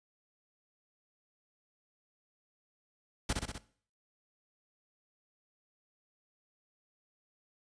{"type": "noise with echo", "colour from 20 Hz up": "pink", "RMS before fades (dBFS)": -31, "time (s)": [3.29, 3.33], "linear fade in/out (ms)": 5, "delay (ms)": 63, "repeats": 4, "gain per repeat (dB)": -3, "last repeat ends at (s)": 3.582, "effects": ["noise-tail reverb RT60 0.5 s tail -18 dB re dry", "resampled to 22050 Hz"]}